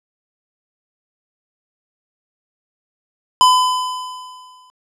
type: tone with exponential decay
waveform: square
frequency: 1009 Hz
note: B5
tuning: 37 cents sharp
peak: -7 dBFS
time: 3.41-4.7 s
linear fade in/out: 0 ms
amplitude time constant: 280 ms
effects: low-pass 9000 Hz 12 dB/octave